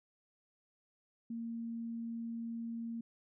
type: tone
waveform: sine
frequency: 230.7 Hz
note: A#3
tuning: 18 cents flat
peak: -38 dBFS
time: 1.3-3.01 s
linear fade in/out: 5 ms
effects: none